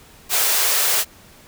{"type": "high-pass noise", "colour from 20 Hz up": "white", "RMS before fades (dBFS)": -18, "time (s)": [0.29, 1.05], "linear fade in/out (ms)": 50, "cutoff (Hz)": 390, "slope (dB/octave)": 48, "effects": ["pink hiss -47 dBFS RMS until 1.47 s"]}